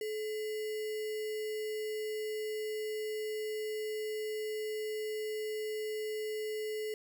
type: tone with sample-and-hold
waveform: sine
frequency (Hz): 430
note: A4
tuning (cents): -40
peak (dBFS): -34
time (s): 0.01-6.94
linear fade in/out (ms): 2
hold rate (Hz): 2450
effects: none